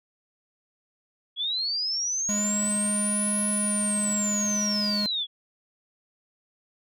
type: linear two-way sweep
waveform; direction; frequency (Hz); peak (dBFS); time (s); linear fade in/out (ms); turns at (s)
sine; up then down; 3304 to 10580 to 3304; -25; 1.36-5.27; 50; 3.4
type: tone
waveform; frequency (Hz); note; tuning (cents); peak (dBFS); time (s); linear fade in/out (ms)
square; 207.7; G#3; 0; -28; 2.29-5.06; 0
effects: none